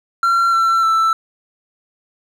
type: tone with pitch steps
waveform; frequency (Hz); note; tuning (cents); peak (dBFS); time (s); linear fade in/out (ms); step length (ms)
triangle; 1367 / 1346.6 / 1326.6; F6 / E6 / E6; -37 / +36 / +11; -10; 0.23-1.13; 2; 300
effects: none